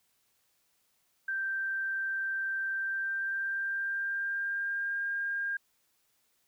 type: tone with pitch glide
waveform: sine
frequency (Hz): 1568 to 1609.3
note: G6 to G6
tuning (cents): 0 to +45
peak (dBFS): -30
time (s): 1.28-5.57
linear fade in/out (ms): 5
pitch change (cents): +45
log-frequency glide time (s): 2.72-5.07
effects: white hiss -73 dBFS RMS until 6.47 s